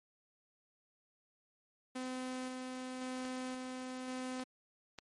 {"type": "tone with tremolo", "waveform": "sawtooth", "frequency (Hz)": 256, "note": "C4", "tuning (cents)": -38, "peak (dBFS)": -35, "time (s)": [1.95, 4.44], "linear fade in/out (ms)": 10, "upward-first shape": "square", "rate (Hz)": 0.94, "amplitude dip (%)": 25}
{"type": "clicks", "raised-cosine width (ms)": 0.2, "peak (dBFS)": -29, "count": 3, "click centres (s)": [3.252, 4.397, 4.987]}
{"effects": ["MP3 48 kbps"]}